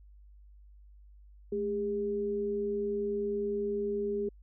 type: tone pair together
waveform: sine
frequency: 214.9 / 405.3 Hz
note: A3 / G#4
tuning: -41 / -42 cents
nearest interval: major seventh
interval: 1099 cents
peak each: -37 / -30 dBFS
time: 1.52-4.29 s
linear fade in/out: 5 ms
effects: added 50 Hz sine -52 dBFS peak until 4.42 s